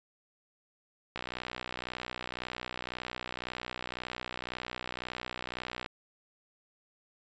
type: click train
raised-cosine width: 0.3 ms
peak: -20 dBFS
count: 292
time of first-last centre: 1.16-5.861 s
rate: 61.9 Hz
effects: resampled to 16000 Hz